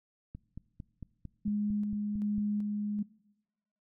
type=click train; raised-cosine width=5 ms; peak=-30 dBFS; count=10; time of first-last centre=0.35-2.382 s; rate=4.43 Hz
type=tone with tremolo; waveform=sine; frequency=207.7 Hz; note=G#3; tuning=in tune; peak=-28 dBFS; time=1.45-3.03 s; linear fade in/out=10 ms; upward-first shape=square; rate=1.3 Hz; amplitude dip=25%
effects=noise-tail reverb RT60 1.0 s tail -22 dB re dry